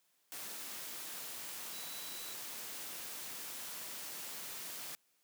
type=tone in noise; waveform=sine; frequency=3944 Hz; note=B7; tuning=3 cents flat; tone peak=-51 dBFS; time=1.73-2.33 s; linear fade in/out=0 ms; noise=white; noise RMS=-45 dBFS; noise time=0.32-4.95 s; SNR=-9 dB; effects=white hiss -75 dBFS RMS until 5.23 s + high-pass 150 Hz 12 dB/octave